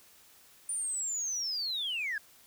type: linear sweep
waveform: sine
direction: down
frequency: 9397 to 1603 Hz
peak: -30 dBFS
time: 0.69-2.18 s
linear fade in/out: 2 ms
effects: tanh soft clip ceiling -28 dBFS + white hiss -59 dBFS RMS until 2.46 s